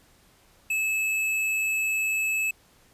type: tone with tanh clipping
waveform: sine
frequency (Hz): 2602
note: E7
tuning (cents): -23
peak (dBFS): -25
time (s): 0.7-2.51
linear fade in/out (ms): 5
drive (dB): 15
effects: pink hiss -59 dBFS RMS until 2.93 s + resampled to 32000 Hz